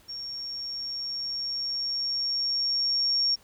sine tone with level ramp, 5530 Hz, F8, 18 cents flat, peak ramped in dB -34 to -21 dBFS, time 0.08-3.36 s, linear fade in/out 20 ms, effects pink hiss -58 dBFS RMS until 3.43 s

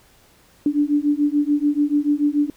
sine beating tone pair, 289.1 / 296 Hz, D4 / D4, -27 / +14 cents, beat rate 6.9 Hz, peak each -19 dBFS, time 0.66-2.5 s, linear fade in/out 2 ms, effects pink hiss -54 dBFS RMS until 2.56 s

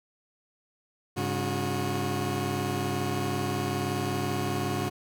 20% pulse tone cluster, 100.8 / 138.5 / 362.2 Hz, G2 / C#3 / F#4, +49 / -1 / -37 cents, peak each -27 dBFS, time 1.16-4.9 s, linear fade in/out 20 ms, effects none

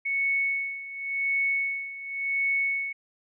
sine tone with tremolo, 2213 Hz, C#7, 3 cents flat, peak -22 dBFS, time 0.05-2.93 s, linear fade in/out 10 ms, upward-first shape sine, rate 0.91 Hz, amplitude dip 80%, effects none

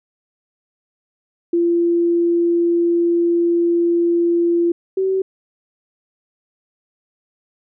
sine tone pair in turn, 342.2 / 381.1 Hz, F4 / G4, -35 / -49 cents, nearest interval major second, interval 186 cents, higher second, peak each -13 / -15 dBFS, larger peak first, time 1.53-4.72 / 4.97-5.22 s, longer first, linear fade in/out 5 ms, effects none

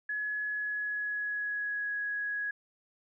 sine tone with pitch glide, 1694 to 1667.8 Hz, G#6 to G#6, +34 to +7 cents, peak -31 dBFS, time 0.09-2.51 s, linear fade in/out 5 ms, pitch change -27 cents, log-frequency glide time 0.44-1.93 s, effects none

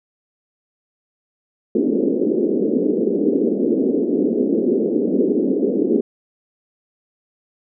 white band-pass noise, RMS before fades -18 dBFS, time 1.75-6.01 s, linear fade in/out 2 ms, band 210 to 450 Hz, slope 48 dB/octave, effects none

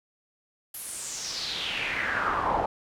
brown noise with band-pass filter sweep, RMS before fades -30 dBFS, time 0.74-2.66 s, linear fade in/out 5 ms, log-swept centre 12000 to 750 Hz, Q 4.2, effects none

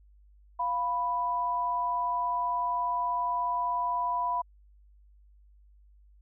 sine tone pair together, 699 / 988.5 Hz, F5 / B5, +1 / +1 cents, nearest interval tritone, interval 600 cents, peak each -34 / -27 dBFS, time 0.59-4.42 s, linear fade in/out 10 ms, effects added 50 Hz sine -55 dBFS peak until 6.21 s

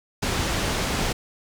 pink low-pass noise, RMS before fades -25 dBFS, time 0.22-1.13 s, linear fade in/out 10 ms, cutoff 7500 Hz, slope 12 dB/octave, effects none

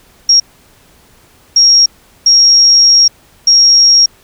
sine tone bursts at uneven times, 5588 Hz, F8, in tune, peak -3 dBFS, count 4, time 0.29-0.4 / 1.56-1.86 / 2.26-3.08 / 3.47-4.06 s, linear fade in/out 5 ms, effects pink hiss -46 dBFS RMS until 4.23 s

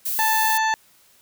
violet noise, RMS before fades -25 dBFS, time 0.05-0.58 s, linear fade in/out 10 ms
harmonic tone, 880 Hz, A5, in tune, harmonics 1 / 2 / 3 / 4 / 5 / 7 / 8, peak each -20 / -23 / -33 / -35 / -35 / -35 / -41 dBFS, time 0.19-0.74 s, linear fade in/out 0 ms
effects white hiss -56 dBFS RMS until 1.21 s

